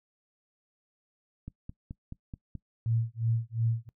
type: click train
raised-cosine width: 5 ms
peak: -27 dBFS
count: 6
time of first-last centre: 1.48-2.553 s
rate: 4.66 Hz
type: tone with tremolo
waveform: sine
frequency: 114.5 Hz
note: A#2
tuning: 31 cents flat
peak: -23 dBFS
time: 2.86-3.89 s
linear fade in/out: 0 ms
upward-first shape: sine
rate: 2.8 Hz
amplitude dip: 100%
effects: noise-tail reverb RT60 0.1 s tail -21 dB re dry